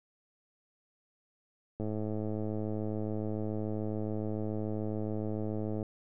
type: click train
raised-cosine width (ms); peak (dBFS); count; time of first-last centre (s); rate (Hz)
2; -23; 432; 1.8-5.828; 107
effects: none